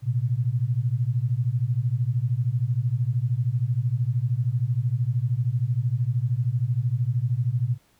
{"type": "beating tone pair", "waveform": "sine", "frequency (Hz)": [115.4, 128.4], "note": ["A#2", "C3"], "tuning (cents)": [-17, -32], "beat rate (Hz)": 13, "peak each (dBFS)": [-24, -24], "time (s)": [0.02, 7.78], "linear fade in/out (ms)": 50, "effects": ["pink hiss -63 dBFS RMS until 7.99 s"]}